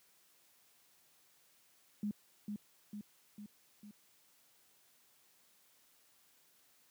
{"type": "tone with echo", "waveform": "sine", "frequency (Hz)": 207.7, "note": "G#3", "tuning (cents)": 0, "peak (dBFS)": -34, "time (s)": [2.03, 2.11], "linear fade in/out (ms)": 2, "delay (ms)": 450, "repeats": 4, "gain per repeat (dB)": -4, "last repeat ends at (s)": 3.91, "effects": ["white hiss -69 dBFS RMS until 6.9 s", "high-pass 100 Hz 12 dB/octave"]}